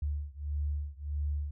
sine beating tone pair, 72.5 / 74.1 Hz, D2 / D2, -22 / +16 cents, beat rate 1.6 Hz, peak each -34 / -35 dBFS, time 0.02-1.51 s, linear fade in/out 5 ms, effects none

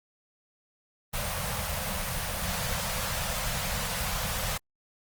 pink band-stop noise, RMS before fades -31 dBFS, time 1.13-4.58 s, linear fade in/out 10 ms, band 210 to 480 Hz, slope 96 dB/octave, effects Opus 24 kbps

